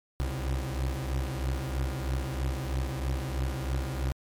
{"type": "beating tone pair", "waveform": "30% pulse", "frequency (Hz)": [64.6, 67.7], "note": ["C2", "C#2"], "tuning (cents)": [-21, -40], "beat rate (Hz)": 3.1, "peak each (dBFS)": [-29, -29], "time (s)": [0.2, 4.12], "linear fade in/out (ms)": 0, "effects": ["MP3 96 kbps"]}